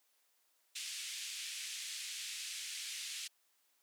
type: band-pass noise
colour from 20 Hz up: pink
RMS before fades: -44 dBFS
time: 0.75-3.28 s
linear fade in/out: 10 ms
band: 2400 to 9600 Hz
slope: 24 dB/octave
effects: white hiss -75 dBFS RMS until 3.82 s + high-pass 400 Hz 12 dB/octave